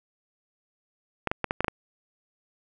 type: clicks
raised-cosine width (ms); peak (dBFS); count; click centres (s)
0.5; -10; 7; 1.273 / 1.315 / 1.443 / 1.509 / 1.606 / 1.645 / 1.682
effects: none